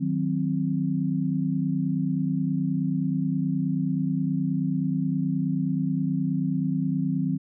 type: chord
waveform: sine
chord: C diminished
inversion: first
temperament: equal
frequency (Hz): 155.56 / 185 / 261.6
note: Eb3 / Gb3 / C4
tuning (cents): 0 / 0 / 0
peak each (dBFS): -27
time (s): 0-7.38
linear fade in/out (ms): 20
effects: none